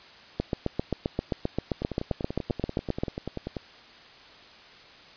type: two click trains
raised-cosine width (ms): 2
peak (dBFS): -12 / -18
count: 21 / 19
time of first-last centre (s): 0.4-3.035 / 1.82-3.568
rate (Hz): 7.59 / 10.3
effects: white hiss -50 dBFS RMS until 5.16 s + resampled to 11025 Hz